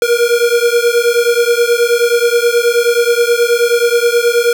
square beating tone pair, 470 / 479.4 Hz, A#4 / A#4, +14 / +48 cents, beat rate 9.4 Hz, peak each -13 dBFS, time 0.02-4.53 s, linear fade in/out 2 ms, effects none

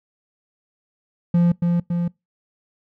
triangle tone with echo, 172.9 Hz, F3, 17 cents flat, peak -11 dBFS, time 1.34-1.52 s, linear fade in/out 5 ms, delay 280 ms, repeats 2, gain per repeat -3 dB, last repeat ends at 2.08 s, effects noise-tail reverb RT60 0.2 s tail -24 dB re dry

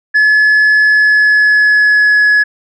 sine tone with pitch glide, 1711 to 1692.3 Hz, A6 to G#6, -49 to +32 cents, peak -3 dBFS, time 0.14-2.44 s, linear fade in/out 20 ms, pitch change -19 cents, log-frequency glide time 0.81-2.24 s, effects tanh soft clip ceiling -5 dBFS

